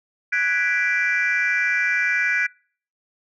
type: chord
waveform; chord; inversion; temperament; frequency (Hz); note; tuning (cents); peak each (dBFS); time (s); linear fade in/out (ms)
sine; G# half-diminished seventh; third; equal; 1480 / 1661.2 / 1975.5 / 2349; F#6 / G#6 / B6 / D7; 0 / 0 / 0 / 0; -23; 0.32-2.47; 10
effects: noise-tail reverb RT60 0.5 s tail -26 dB re dry + tanh soft clip ceiling -12 dBFS